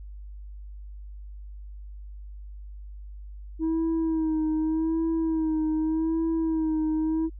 sine tone with vibrato, 319.4 Hz, D#4, 45 cents sharp, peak -20 dBFS, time 3.59-7.3 s, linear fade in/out 50 ms, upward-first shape sine, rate 0.84 Hz, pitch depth 41 cents each way, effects tanh soft clip ceiling -22 dBFS + added 50 Hz sine -38 dBFS peak until 7.39 s

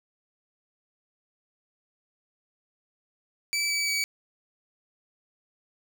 20% pulse tone with pitch steps, 2311 / 2294 / 2277 Hz, D7 / D7 / C#7, -28 / -41 / +46 cents, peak -20 dBFS, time 3.53-4.04 s, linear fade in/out 0 ms, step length 170 ms, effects none

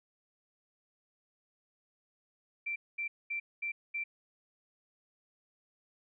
sine tone bursts, 2349 Hz, D7, in tune, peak -33 dBFS, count 5, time 2.66-4.04 s, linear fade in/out 10 ms, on 100 ms, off 220 ms, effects none

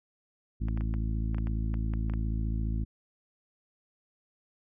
harmonic tone, 54.6 Hz, A1, 13 cents flat, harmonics 1 / 2 / 3 / 4 / 5 / 6, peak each -29 / -34 / -41 / -39 / -45 / -47 dBFS, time 0.6-2.85 s, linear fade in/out 20 ms
clicks, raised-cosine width 0.5 ms, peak -29 dBFS, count 11, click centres 0.685 / 0.775 / 0.809 / 0.94 / 1.346 / 1.383 / 1.471 / 1.741 / 1.937 / 2.098 / 2.137 s
effects none

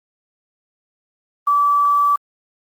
sine tone with quantisation, 1155 Hz, D6, 29 cents flat, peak -12 dBFS, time 1.47-2.16 s, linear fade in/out 5 ms, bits 7, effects Opus 24 kbps

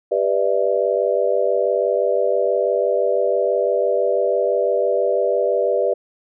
sine chord, E minor seventh, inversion first, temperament just, 395.6 / 494.4 / 593.3 / 659.3 Hz, G4 / B4 / D5 / E5, +16 / +2 / +18 / 0 cents, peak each -22 / -20 / -20 / -24 dBFS, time 0.11-5.94 s, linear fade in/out 10 ms, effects none

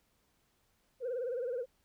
sine tone with vibrato, 493.9 Hz, B4, in tune, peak -32 dBFS, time 1-1.66 s, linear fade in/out 50 ms, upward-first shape sine, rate 19 Hz, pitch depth 110 cents each way, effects tanh soft clip ceiling -30 dBFS + pink hiss -74 dBFS RMS until 1.84 s

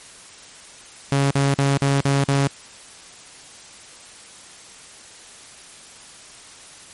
sawtooth tone bursts, 138.9 Hz, C#3, 4 cents sharp, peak -12 dBFS, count 6, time 1.12-2.475 s, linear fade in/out 2 ms, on 190 ms, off 43 ms, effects white hiss -43 dBFS RMS until 6.93 s + MP3 48 kbps

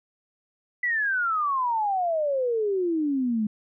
sine exponential sweep, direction down, 2000 to 207.7 Hz, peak -22 dBFS, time 0.83-3.47 s, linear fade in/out 5 ms, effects none

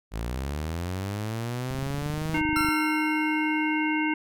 sawtooth linear sweep, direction up, 51.91 to 164.8 Hz, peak -25 dBFS, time 0.11-2.42 s, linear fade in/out 50 ms
click train, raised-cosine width 5 ms, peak -23 dBFS, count 26, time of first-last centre 1.71-2.687 s, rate 25.6 Hz
harmonic tone, 307.7 Hz, D#4, 19 cents flat, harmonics 1 / 3 / 5 / 7 / 9, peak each -25 / -31 / -34 / -30 / -35 dBFS, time 2.34-4.14 s, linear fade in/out 5 ms
40% pulse tone with exponential decay, 1359 Hz, F6, 48 cents flat, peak -23 dBFS, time 2.56-4.04 s, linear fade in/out 1 ms, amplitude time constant 320 ms
effects none

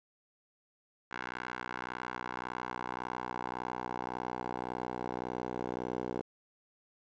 10% pulse tone with band-pass filter sweep, 61.8 Hz, B1, 2 cents sharp, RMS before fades -39 dBFS, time 1.11-6.22 s, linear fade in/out 5 ms, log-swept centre 1500 to 530 Hz, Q 1.8, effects resampled to 16000 Hz + 10-bit

